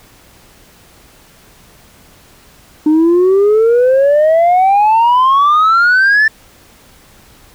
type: exponential sweep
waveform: sine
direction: up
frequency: 301.3 to 1780 Hz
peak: -4 dBFS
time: 2.86-6.28 s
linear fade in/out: 5 ms
effects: tanh soft clip ceiling -5 dBFS + pink hiss -44 dBFS RMS until 7.54 s